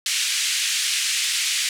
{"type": "band-pass noise", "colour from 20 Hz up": "pink", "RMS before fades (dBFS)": -23, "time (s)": [0.06, 1.69], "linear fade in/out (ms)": 2, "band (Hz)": [2200, 9400], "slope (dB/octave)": 24, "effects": []}